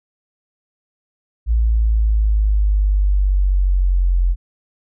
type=exponential sweep; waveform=sine; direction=down; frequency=56.8 to 43.65 Hz; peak=-12 dBFS; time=1.46-4.36 s; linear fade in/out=50 ms; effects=none